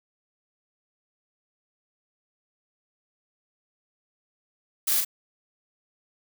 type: noise with echo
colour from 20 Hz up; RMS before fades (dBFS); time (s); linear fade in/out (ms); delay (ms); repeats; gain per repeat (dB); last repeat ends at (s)
blue; -24; 4.87-5.01; 10; 39; 1; -4; 5.049
effects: none